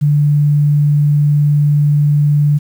sine tone, 146.83 Hz, D3, in tune, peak -8 dBFS, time 0.01-2.59 s, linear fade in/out 20 ms, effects 7-bit

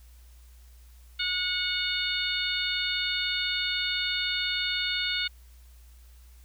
harmonic tone with a mistuned harmonic, 726 Hz, F#5, 33 cents flat, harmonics 2 / 3 / 4 / 5 / 6, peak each -34 / -33 / -33 / -31 / -34 dBFS, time 1.19-5.28 s, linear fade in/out 10 ms, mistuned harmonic 3, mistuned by +24 cents, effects added 60 Hz sine -49 dBFS peak until 6.44 s + white hiss -62 dBFS RMS until 6.44 s

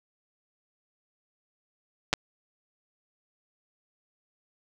clicks, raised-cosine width 0.2 ms, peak -6 dBFS, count 2, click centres 2.13 / 2.137 s, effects none

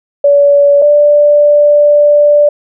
sine tone pair in turn, 571 / 587.4 Hz, D5 / D5, -49 / 0 cents, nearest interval unison, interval 49 cents, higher second, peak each -3 dBFS, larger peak neither, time 0.24-0.82 / 0.82-2.49 s, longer second, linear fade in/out 5 ms, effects none

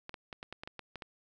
clicks, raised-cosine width 0.3 ms, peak -26 dBFS, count 10, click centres 0.094 / 0.142 / 0.328 / 0.429 / 0.526 / 0.635 / 0.675 / 0.793 / 0.957 / 1.022 s, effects none

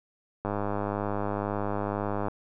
click train, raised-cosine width 1 ms, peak -16 dBFS, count 188, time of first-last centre 0.45-2.283 s, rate 102 Hz, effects none

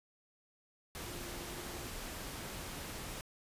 sine tone in noise, 349.2 Hz, F4, in tune, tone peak -51 dBFS, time 1.06-1.87 s, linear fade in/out 0 ms, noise pink, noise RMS -44 dBFS, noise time 0.95-3.21 s, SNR -10 dB, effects resampled to 32000 Hz

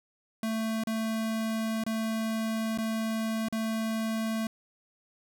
square tone with dropouts, 222.2 Hz, A3, 17 cents sharp, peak -29 dBFS, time 0.43-4.47 s, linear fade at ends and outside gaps 2 ms, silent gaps 0.837-0.871 / 1.838-1.864 / 2.776-2.785 / 3.485-3.525 s, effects none

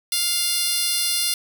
10% pulse tone with high-pass filter, 701 Hz, F5, 6 cents sharp, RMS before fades -22 dBFS, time 0.12-1.34 s, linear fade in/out 2 ms, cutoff 5300 Hz, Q 0.88, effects none

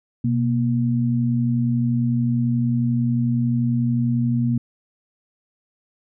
sine tone pair together, 125.3 / 236.5 Hz, B2 / A#3, +25 / +25 cents, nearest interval major seventh, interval 1100 cents, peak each -20 dBFS, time 0.24-4.58 s, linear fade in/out 5 ms, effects none

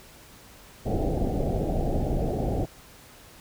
pink low-pass noise, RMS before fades -26 dBFS, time 0.85-2.66 s, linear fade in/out 20 ms, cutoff 790 Hz, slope 96 dB/octave, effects pink hiss -50 dBFS RMS until 3.4 s

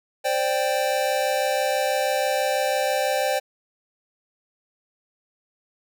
square chord, C suspended second, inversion none, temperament equal with one note detuned, 523.3 / 589.4 / 784 Hz, C5 / D5 / G5, 0 / +6 / 0 cents, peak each -26 dBFS, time 0.24-3.4 s, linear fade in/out 20 ms, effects none

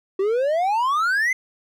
triangle exponential sweep, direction up, 374.4 to 2100 Hz, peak -16 dBFS, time 0.19-1.33 s, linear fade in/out 5 ms, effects none

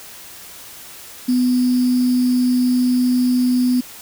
sine tone with sample-and-hold, 250 Hz, B3, 21 cents sharp, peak -13 dBFS, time 1.28-3.81 s, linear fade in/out 10 ms, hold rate 4900 Hz, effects white hiss -38 dBFS RMS until 4.01 s

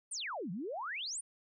sine exponential two-way sweep, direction down then up, 9956 to 159.7 to 9956 Hz, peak -37 dBFS, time 0.11-1.21 s, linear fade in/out 10 ms, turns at 0.51 s, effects none

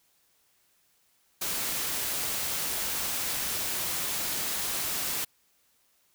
white noise, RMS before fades -31 dBFS, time 1.41-5.25 s, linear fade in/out 10 ms, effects white hiss -68 dBFS RMS until 6.14 s

